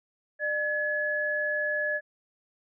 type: tone pair together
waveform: sine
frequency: 601 / 1699.9 Hz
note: D5 / G#6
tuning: +40 / +40 cents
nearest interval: octave + tritone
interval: 1800 cents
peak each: -31 / -27 dBFS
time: 0.39-2.01 s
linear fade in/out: 50 ms
effects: none